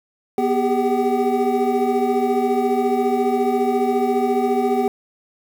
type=tone cluster; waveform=triangle; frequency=244.6 / 394.6 / 409.1 / 759 Hz; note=B3 / G4 / G#4 / F#5; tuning=-16 / +11 / -26 / +44 cents; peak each=-20 dBFS; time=0.38-4.88 s; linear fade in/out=2 ms; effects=7-bit